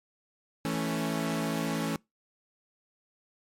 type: chord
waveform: sawtooth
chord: A major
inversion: second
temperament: equal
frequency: 164.81 / 220 / 277.2 Hz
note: E3 / A3 / C#4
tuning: 0 / 0 / 0 cents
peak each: -29 dBFS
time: 0.65-1.96 s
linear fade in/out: 0 ms
type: noise with exponential growth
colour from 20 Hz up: pink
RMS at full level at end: -46 dBFS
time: 0.67-0.76 s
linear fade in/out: 2 ms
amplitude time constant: 19 ms
effects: noise-tail reverb RT60 0.2 s tail -25 dB re dry + MP3 64 kbps